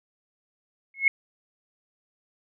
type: tone with exponential growth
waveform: sine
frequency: 2177 Hz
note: C#7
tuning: 32 cents flat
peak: -12 dBFS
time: 0.94-1.08 s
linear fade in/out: 2 ms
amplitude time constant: 29 ms
effects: none